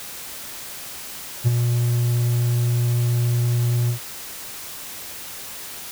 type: tone with ADSR envelope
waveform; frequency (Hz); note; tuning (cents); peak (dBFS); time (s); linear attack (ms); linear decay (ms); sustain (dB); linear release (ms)
triangle; 120; B2; -49; -9; 1.44-3.99; 32; 18; -6; 100
effects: white hiss -35 dBFS RMS until 5.91 s